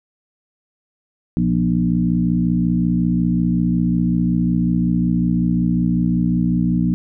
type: harmonic tone with a mistuned harmonic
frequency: 60.1 Hz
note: B1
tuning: 46 cents flat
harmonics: 1 / 2 / 3 / 4 / 5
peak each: -28 / -25 / -17 / -20 / -24 dBFS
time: 1.37-6.94 s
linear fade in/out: 0 ms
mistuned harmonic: 3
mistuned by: -52 cents
effects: none